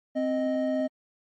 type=tone pair together; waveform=triangle; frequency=261.6 / 622.3 Hz; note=C4 / D#5; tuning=0 / 0 cents; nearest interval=octave + minor third; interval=1500 cents; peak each=-25 dBFS; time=0.15-0.88 s; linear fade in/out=20 ms; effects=MP3 32 kbps